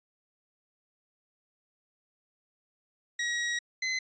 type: tone pair in turn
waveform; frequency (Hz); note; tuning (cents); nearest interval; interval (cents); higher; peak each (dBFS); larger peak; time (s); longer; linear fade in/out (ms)
sawtooth; 1904 / 2044; A#6 / C7; +36 / -41; minor second; 123; second; -25; neither; 3.19-3.59 / 3.82-3.99; first; 5
effects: resampled to 16000 Hz